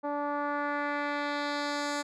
10% pulse tone with low-pass filter sweep, 290 Hz, D4, 22 cents flat, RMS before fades -32 dBFS, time 0.03-2.03 s, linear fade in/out 20 ms, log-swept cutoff 800 to 7600 Hz, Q 1.4, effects none

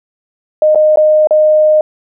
sine tone with dropouts, 615 Hz, D#5, 20 cents flat, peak -5 dBFS, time 0.62-1.81 s, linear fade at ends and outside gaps 2 ms, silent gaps 0.748-0.756 / 0.959-0.972 / 1.272-1.308 s, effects none

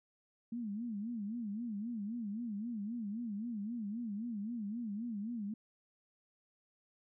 sine tone with vibrato, 220 Hz, A3, in tune, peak -37 dBFS, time 0.52-5.54 s, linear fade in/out 5 ms, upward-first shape sine, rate 3.8 Hz, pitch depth 170 cents each way, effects none

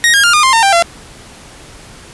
sawtooth tone with pitch steps, 1874 / 1622 / 1403.9 / 1215.1 / 1051.7 / 910.3 / 787.9 / 682 Hz, A#6 / G#6 / F6 / D#6 / C6 / A#5 / G5 / F5, +9 / -41 / +9 / -41 / +9 / -41 / +9 / -41 cents, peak -3 dBFS, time 0.04-0.824 s, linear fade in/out 0 ms, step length 98 ms, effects pink hiss -36 dBFS RMS until 2.13 s + resampled to 24000 Hz

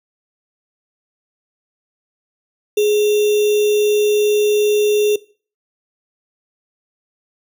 sine tone with sample-and-hold, 418.7 Hz, G#4, 14 cents sharp, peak -11 dBFS, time 2.77-5.16 s, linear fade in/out 5 ms, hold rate 3150 Hz, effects noise-tail reverb RT60 0.4 s tail -20 dB re dry

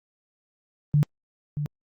sine tone with echo, 147.3 Hz, D3, 6 cents sharp, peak -16 dBFS, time 0.94-1.03 s, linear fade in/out 0 ms, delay 630 ms, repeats 1, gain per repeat -9 dB, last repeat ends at 1.66 s, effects Opus 32 kbps

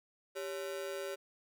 45% pulse ring-modulated tone, 476.6 Hz, A#4, 38 cents sharp, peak -35 dBFS, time 0.35-1.16 s, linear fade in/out 20 ms, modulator 82.3 Hz, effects none

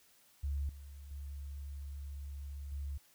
sine tone with level steps, 70.5 Hz, C#2, 30 cents sharp, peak -33 / -47 / -41 / -37 dBFS, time 0.43-2.98 s, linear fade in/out 10 ms, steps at 0.69 / 1.11 / 2.72 s, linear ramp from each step 2 ms, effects white hiss -66 dBFS RMS until 3.14 s

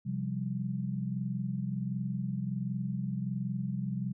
sine chord, C suspended fourth, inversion none, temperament equal, 130.81 / 174.61 / 196 Hz, C3 / F3 / G3, 0 / 0 / 0 cents, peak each -35 / -37 / -35 dBFS, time 0.05-4.13 s, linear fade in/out 20 ms, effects none

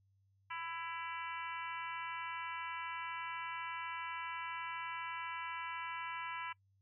harmonic tone with a mistuned harmonic, 332.1 Hz, E4, 13 cents sharp, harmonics 3 / 4 / 5 / 6 / 7 / 8 / 9, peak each -44 / -48 / -49 / -51 / -48 / -53 / -55 dBFS, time 0.5-6.53 s, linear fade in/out 10 ms, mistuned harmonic 8, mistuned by +38 cents, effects noise-tail reverb RT60 0.1 s tail -23 dB re dry + added 97 Hz sine -70 dBFS peak until 6.81 s

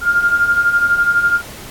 sine beating tone pair, 1396.9 / 1408.9 Hz, F6 / F6, 0 / +15 cents, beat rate 12 Hz, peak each -18 / -12 dBFS, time 0.01-1.42 s, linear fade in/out 50 ms, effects pink hiss -34 dBFS RMS until 1.7 s + AAC 64 kbps

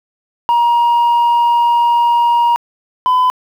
sine tone pair in turn, 947 / 1007.1 Hz, A#5 / B5, +27 / +34 cents, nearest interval minor second, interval 107 cents, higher second, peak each -6 dBFS, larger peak neither, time 0.49-2.56 / 3.06-3.3 s, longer first, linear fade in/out 0 ms, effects tanh soft clip ceiling -8 dBFS + 7-bit

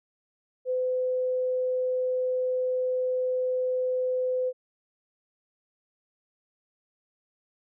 sine tone, 508 Hz, B4, 49 cents sharp, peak -24 dBFS, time 0.65-4.53 s, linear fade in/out 50 ms, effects none

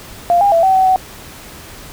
sine tone with pitch steps, 696 / 806 / 668 / 763 / 757 / 751 Hz, F5 / G5 / E5 / G5 / F#5 / F#5, -6 / +48 / +23 / -47 / +39 / +26 cents, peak -8 dBFS, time 0.3-0.96 s, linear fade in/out 0 ms, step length 110 ms, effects pink hiss -35 dBFS RMS until 1.92 s

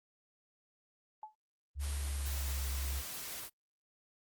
sine tone with exponential decay, 860 Hz, A5, 40 cents flat, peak -39 dBFS, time 1.23-1.35 s, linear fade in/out 2 ms, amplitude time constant 26 ms
sine tone with pitch glide, 71.4 to 67.74 Hz, D2 to C#2, -48 to -39 cents, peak -35 dBFS, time 1.75-3.03 s, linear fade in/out 50 ms, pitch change -91 cents, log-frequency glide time 1.85-2.66 s
white noise, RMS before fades -43 dBFS, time 1.79-3.5 s, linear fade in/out 50 ms
effects noise-tail reverb RT60 0.1 s tail -22 dB re dry + Opus 32 kbps

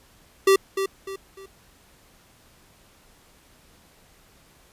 square tone with echo, 388.5 Hz, G4, 16 cents flat, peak -14 dBFS, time 0.47-0.56 s, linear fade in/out 5 ms, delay 300 ms, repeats 3, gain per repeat -9 dB, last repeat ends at 1.46 s, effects pink hiss -56 dBFS RMS until 4.72 s + resampled to 32000 Hz

